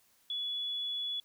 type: tone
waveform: sine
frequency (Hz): 3407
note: G#7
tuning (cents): +44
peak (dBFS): -33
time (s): 0.3-1.2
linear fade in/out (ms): 2
effects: white hiss -68 dBFS RMS until 1.24 s